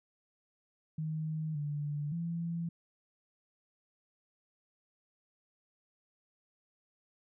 sine tone with pitch steps, 156.7 / 146.8 / 168.3 Hz, D#3 / D3 / E3, +13 / 0 / +36 cents, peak -33 dBFS, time 0.98-2.69 s, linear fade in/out 5 ms, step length 570 ms, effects none

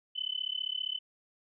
sine tone with amplitude modulation, 3019 Hz, F#7, 34 cents sharp, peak -28 dBFS, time 0.15-0.99 s, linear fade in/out 20 ms, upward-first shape sine, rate 35.1 Hz, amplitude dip 100%, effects none

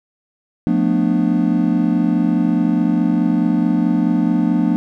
triangle chord, B half-diminished seventh, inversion second, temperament just, 177.8 / 222.2 / 246.9 / 296.3 Hz, F3 / A3 / B3 / D4, +31 / +17 / 0 / +15 cents, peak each -17 dBFS, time 0.67-4.76 s, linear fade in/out 0 ms, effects none

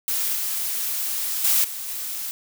blue noise with level steps, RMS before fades -24 / -26 / -19 / -32 / -30 dBFS, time 0.08-2.31 s, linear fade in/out 0 ms, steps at 0.35 / 1.44 / 1.64 / 1.88 s, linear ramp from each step 5 ms, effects none

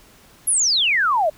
sine exponential sweep, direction down, 11490 to 585 Hz, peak -15 dBFS, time 0.47-1.3 s, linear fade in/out 10 ms, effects pink hiss -50 dBFS RMS until 1.37 s

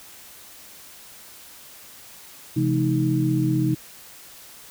sine tone cluster, 132.9 / 168.7 / 213.9 / 313.7 Hz, C3 / E3 / A3 / D#4, +27 / +40 / -49 / +14 cents, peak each -22 / -27 / -30 / -22 dBFS, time 2.56-3.75 s, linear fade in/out 10 ms, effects white hiss -45 dBFS RMS until 4.7 s

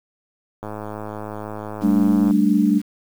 click train, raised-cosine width 1 ms, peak -17 dBFS, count 179, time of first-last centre 0.63-2.309 s, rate 106 Hz
sine chord, G suspended second, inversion none, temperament equal, 196 / 220 / 293.7 Hz, G3 / A3 / D4, 0 / 0 / 0 cents, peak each -18 dBFS, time 1.81-2.82 s, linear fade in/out 50 ms
effects 7-bit

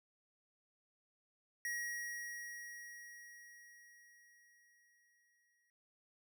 square tone with exponential decay, 1900 Hz, A#6, 33 cents sharp, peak -38 dBFS, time 1.65-5.7 s, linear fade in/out 1 ms, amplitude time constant 880 ms, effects none

